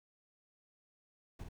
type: noise with echo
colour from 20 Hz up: brown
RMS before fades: -45 dBFS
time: 1.39-1.44 s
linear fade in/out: 5 ms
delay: 48 ms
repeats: 1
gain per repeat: -4 dB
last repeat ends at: 1.488 s
effects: none